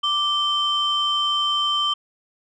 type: tone pair together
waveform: sine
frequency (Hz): 1174.7 / 3106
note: D6 / G7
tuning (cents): 0 / -17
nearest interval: octave + perfect fourth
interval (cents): 1683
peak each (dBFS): -22 / -19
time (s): 0.03-1.94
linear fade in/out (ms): 10
effects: tanh soft clip ceiling -14 dBFS